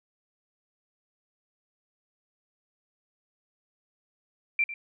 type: tone with echo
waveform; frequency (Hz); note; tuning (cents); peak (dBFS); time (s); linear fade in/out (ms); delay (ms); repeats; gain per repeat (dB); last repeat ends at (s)
sine; 2356; D7; +5; -21; 4.59-4.64; 2; 100; 1; -13; 4.74
effects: none